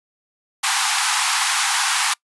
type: high-pass noise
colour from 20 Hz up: pink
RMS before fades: -19 dBFS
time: 0.63-2.14 s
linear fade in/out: 10 ms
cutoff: 780 Hz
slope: 96 dB/octave
effects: noise-tail reverb RT60 0.1 s tail -25 dB re dry + resampled to 24000 Hz